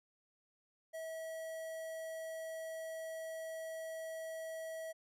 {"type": "tone with notch filter", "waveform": "square", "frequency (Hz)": 646, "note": "E5", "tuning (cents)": -35, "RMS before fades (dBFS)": -44, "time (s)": [0.93, 4.93], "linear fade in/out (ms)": 20, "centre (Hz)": 3900, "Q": 1, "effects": ["resampled to 32000 Hz"]}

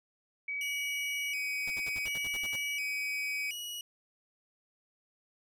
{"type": "tone with pitch glide", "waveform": "sine", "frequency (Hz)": [2272, 2286], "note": ["C#7", "D7"], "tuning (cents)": [42, -47], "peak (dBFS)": -33, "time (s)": [0.48, 3.51], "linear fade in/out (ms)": 5, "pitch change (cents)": 11, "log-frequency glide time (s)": [1.73, 2.48]}
{"type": "tone with vibrato", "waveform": "sawtooth", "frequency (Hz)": 2700, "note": "E7", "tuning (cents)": 41, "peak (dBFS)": -35, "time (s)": [0.61, 3.81], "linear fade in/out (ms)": 2, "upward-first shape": "square", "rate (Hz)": 0.69, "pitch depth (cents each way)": 130}
{"type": "noise bursts", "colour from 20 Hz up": "pink", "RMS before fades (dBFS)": -46, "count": 10, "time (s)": [1.67, 2.561], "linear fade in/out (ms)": 5, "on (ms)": 36, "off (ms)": 59}
{"effects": []}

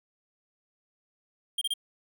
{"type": "tone bursts", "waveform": "square", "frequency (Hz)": 3200, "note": "G7", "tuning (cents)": 35, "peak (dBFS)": -27, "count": 3, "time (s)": [1.58, 1.738], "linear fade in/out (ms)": 5, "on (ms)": 34, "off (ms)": 28, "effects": []}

